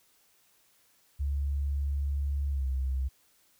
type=tone with pitch glide; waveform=sine; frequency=70.5 to 65.78 Hz; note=C#2 to C2; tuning=+30 to +10 cents; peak=-27 dBFS; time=1.19-3.09 s; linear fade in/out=20 ms; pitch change=-120 cents; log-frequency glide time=2.51-2.66 s; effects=white hiss -66 dBFS RMS until 3.59 s